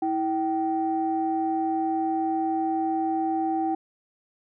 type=tone pair together; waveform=sine; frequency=324.8 / 773 Hz; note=E4 / G5; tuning=-26 / -24 cents; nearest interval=octave + minor third; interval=1502 cents; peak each=-25 dBFS; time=0.02-3.75 s; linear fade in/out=5 ms; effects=tanh soft clip ceiling -15 dBFS